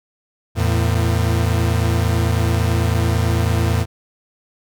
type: tone pair together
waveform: 40% pulse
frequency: 83.7 / 112.77 Hz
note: E2 / A2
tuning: +27 / +43 cents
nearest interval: perfect fourth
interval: 516 cents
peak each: -17 dBFS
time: 0.55-3.86 s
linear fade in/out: 50 ms
effects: none